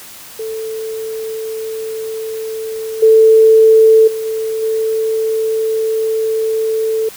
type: tone with level steps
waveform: sine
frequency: 442.3 Hz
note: A4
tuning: 9 cents sharp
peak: -20 / -4 / -18 / -16 / -13 dBFS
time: 0.39-7.09 s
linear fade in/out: 5 ms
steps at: 3.02 / 4.07 / 4.25 / 4.62 s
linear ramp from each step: 10 ms
effects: white hiss -35 dBFS RMS until 7.16 s